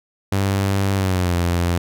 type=tone with pitch glide; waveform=sawtooth; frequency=98 to 86.81 Hz; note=G2 to F2; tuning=0 to -10 cents; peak=-13 dBFS; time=0.32-1.78 s; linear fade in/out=5 ms; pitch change=-210 cents; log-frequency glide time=0.95-1.35 s; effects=none